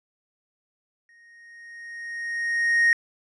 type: tone with exponential growth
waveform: triangle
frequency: 1864.7 Hz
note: A#6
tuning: in tune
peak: -12 dBFS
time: 1.09-2.93 s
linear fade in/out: 1 ms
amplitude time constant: 400 ms
effects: tanh soft clip ceiling -9 dBFS + resampled to 24000 Hz